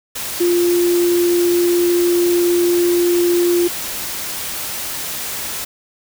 sine tone in noise, 349.2 Hz, F4, in tune, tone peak -12 dBFS, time 0.4-3.68 s, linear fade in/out 10 ms, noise white, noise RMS -25 dBFS, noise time 0.15-5.65 s, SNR +10 dB, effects none

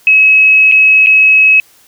sine tone with dropouts, 2566 Hz, E7, 47 cents flat, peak -3 dBFS, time 0.07-1.6 s, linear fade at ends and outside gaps 1 ms, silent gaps 0.715-0.721 / 1.062-1.069 s, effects white hiss -46 dBFS RMS until 1.87 s

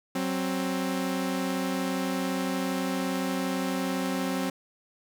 sawtooth tone pair together, 187.1 / 264.6 Hz, F#3 / C4, +20 / +20 cents, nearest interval tritone, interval 600 cents, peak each -27 / -25 dBFS, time 0.15-4.5 s, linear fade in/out 5 ms, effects none

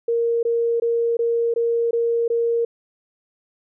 sine tone bursts, 466.2 Hz, A#4, in tune, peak -17 dBFS, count 7, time 0.08-2.65 s, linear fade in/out 5 ms, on 350 ms, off 20 ms, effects none

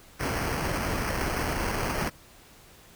pink noise with sample-and-hold, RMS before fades -29 dBFS, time 0.19-2.1 s, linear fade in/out 20 ms, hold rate 3675 Hz, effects pink hiss -53 dBFS RMS until 2.95 s

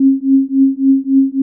sine tone with tremolo, 270 Hz, C#4, 45 cents flat, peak -4 dBFS, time 0-1.42 s, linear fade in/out 5 ms, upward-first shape triangle, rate 3.6 Hz, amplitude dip 100%, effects none

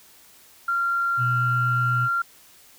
sine tone, 1382 Hz, F6, 19 cents flat, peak -20 dBFS, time 0.68-2.22 s, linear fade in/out 5 ms
sine tone with vibrato, 123.47 Hz, B2, in tune, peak -22 dBFS, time 1.17-2.09 s, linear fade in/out 50 ms, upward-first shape triangle, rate 8.3 Hz, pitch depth 12 cents each way
effects tanh soft clip ceiling -12 dBFS + white hiss -52 dBFS RMS until 2.78 s

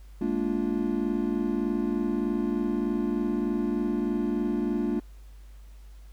triangle chord, Bb dominant seventh, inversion third, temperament just, 209.8 / 233.1 / 291.4 / 349.6 Hz, Ab3 / Bb3 / D4 / F4, +18 / 0 / -13 / +2 cents, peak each -29 / -28 / -28 / -29 dBFS, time 0.21-5 s, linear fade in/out 5 ms, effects added 50 Hz sine -44 dBFS peak until 6.12 s + pink hiss -62 dBFS RMS until 6.12 s

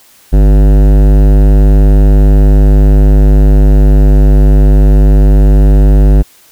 sine tone with hard clipping, 50.1 Hz, G1, 38 cents sharp, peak -4 dBFS, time 0.32-6.23 s, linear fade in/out 20 ms, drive 17 dB, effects white hiss -43 dBFS RMS until 6.51 s

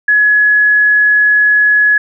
sine tone, 1690 Hz, G#6, 30 cents sharp, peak -6 dBFS, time 0.08-1.98 s, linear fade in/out 5 ms, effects none

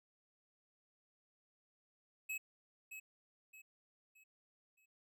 square tone with echo, 2572 Hz, E7, 43 cents flat, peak -40 dBFS, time 2.29-2.38 s, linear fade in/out 10 ms, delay 620 ms, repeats 4, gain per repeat -8 dB, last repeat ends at 4.86 s, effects none

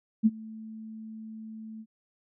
sine tone with ADSR envelope, 220 Hz, A3, in tune, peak -15 dBFS, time 0.23-1.86 s, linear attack 30 ms, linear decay 37 ms, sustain -24 dB, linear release 55 ms, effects none

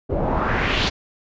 pink noise with low-pass filter sweep, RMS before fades -21 dBFS, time 0.09-0.9 s, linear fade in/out 20 ms, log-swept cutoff 470 to 4500 Hz, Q 2.2, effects resampled to 16000 Hz

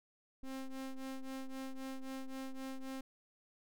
square ring-modulated tone, 132.9 Hz, C3, 27 cents sharp, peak -39 dBFS, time 0.43-3.01 s, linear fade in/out 5 ms, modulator 131 Hz, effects none

